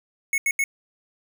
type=tone bursts; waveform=square; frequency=2198 Hz; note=C#7; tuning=15 cents flat; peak=-20 dBFS; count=3; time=0.33-0.64 s; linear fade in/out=2 ms; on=50 ms; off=80 ms; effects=none